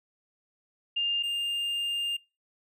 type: tone pair in turn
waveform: sine / triangle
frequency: 2807 / 2807 Hz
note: F7 / F7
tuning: +8 / +8 cents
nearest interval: unison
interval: 0 cents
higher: neither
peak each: -25 / -26 dBFS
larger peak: first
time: 0.96-1.23 / 1.23-2.17 s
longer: second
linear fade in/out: 10 ms
effects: noise-tail reverb RT60 0.3 s tail -25 dB re dry